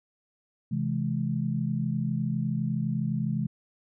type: tone cluster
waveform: sine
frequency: 132.3 / 164.3 / 212 Hz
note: C3 / E3 / G#3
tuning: +20 / -5 / +36 cents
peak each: -30 dBFS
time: 0.71-3.47 s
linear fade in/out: 10 ms
effects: none